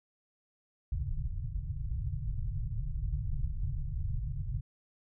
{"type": "low-pass noise", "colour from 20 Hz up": "pink", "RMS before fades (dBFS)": -34, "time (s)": [0.92, 4.61], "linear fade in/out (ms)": 5, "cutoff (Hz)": 150, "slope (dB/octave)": 96, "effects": []}